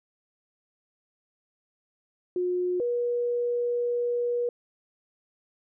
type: tone pair in turn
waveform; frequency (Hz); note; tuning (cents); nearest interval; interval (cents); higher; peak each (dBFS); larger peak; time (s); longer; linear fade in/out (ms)
sine; 359.8 / 481.7; F#4 / B4; -48 / -43; perfect fourth; 505; second; -24; neither; 2.36-2.8 / 2.8-4.49; second; 2
effects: none